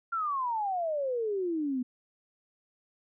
sine exponential sweep, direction down, 1396.9 to 244 Hz, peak -28 dBFS, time 0.12-1.83 s, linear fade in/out 10 ms, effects none

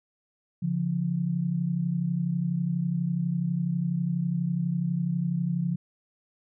sine tone pair together, 142.48 / 174.61 Hz, C#3 / F3, +48 / 0 cents, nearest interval major third, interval 352 cents, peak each -29 / -26 dBFS, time 0.62-5.76 s, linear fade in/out 10 ms, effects none

